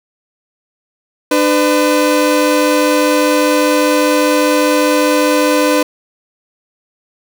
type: tone pair together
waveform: 30% pulse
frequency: 300 / 505 Hz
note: D4 / B4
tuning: +37 / +39 cents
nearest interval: major sixth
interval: 902 cents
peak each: -10 dBFS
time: 1.31-5.83 s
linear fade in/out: 5 ms
effects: none